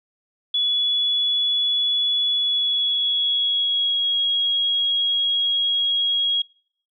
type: tone with pitch glide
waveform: sine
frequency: 3407 to 3297 Hz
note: G#7 to G#7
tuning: +44 to -13 cents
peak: -18 dBFS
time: 0.54-6.42 s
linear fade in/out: 5 ms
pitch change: -57 cents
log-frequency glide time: 2.32-4.13 s
effects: noise-tail reverb RT60 0.6 s tail -26 dB re dry